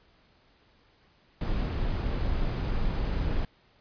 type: noise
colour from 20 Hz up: brown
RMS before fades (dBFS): -28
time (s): 1.41-3.45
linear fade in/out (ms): 2
effects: pink hiss -63 dBFS RMS until 3.8 s + resampled to 11025 Hz